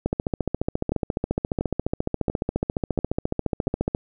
two click trains, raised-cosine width 2 ms, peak -11 / -9 dBFS, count 5 / 57, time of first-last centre 0.92-3.679 / 0.06-3.949 s, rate 1.45 / 14.4 Hz, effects none

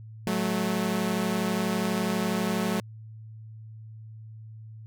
sawtooth tone pair together, 185.3 / 217.5 Hz, F#3 / A3, +3 / -20 cents, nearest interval minor third, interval 277 cents, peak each -24 dBFS, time 0.27-2.8 s, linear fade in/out 0 ms, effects added 110 Hz sine -41 dBFS peak until 4.86 s

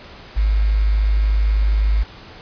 sine tone with quantisation, 51.91 Hz, G#1, in tune, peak -13 dBFS, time 0.36-2.04 s, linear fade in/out 20 ms, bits 6, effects pink hiss -40 dBFS RMS until 2.41 s + resampled to 11025 Hz

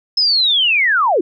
sine linear sweep, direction down, 5200 to 302.2 Hz, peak -11 dBFS, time 0.17-1.21 s, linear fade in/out 5 ms, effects none

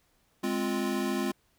square chord, F minor, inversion first, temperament equal, 207.7 / 261.6 / 349.2 Hz, Ab3 / C4 / F4, 0 / 0 / 0 cents, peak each -33 dBFS, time 0.43-1.32 s, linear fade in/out 10 ms, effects pink hiss -69 dBFS RMS until 1.58 s

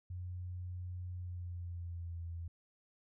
sine tone with pitch glide, 90 to 84.46 Hz, F#2 to E2, -47 to +43 cents, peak -40 dBFS, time 0.1-2.48 s, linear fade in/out 5 ms, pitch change -110 cents, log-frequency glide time 1.12-2.22 s, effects none

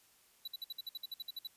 square tone bursts, 3951 Hz, B7, in tune, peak -40 dBFS, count 13, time 0.45-1.473 s, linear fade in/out 5 ms, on 27 ms, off 56 ms, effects white hiss -67 dBFS RMS until 1.56 s + resampled to 32000 Hz

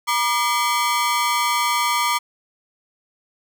sawtooth ring-modulated tone, 1080 Hz, C#6, 45 cents flat, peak -11 dBFS, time 0.07-2.19 s, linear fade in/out 20 ms, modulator 120 Hz, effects none

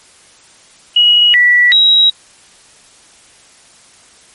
sine tone with pitch steps, 2906 / 1953 / 3843 Hz, F#7 / B6 / B7, -32 / -20 / -48 cents, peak -5 dBFS, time 0.96-2.1 s, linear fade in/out 5 ms, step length 380 ms, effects white hiss -44 dBFS RMS until 4.34 s + MP3 48 kbps

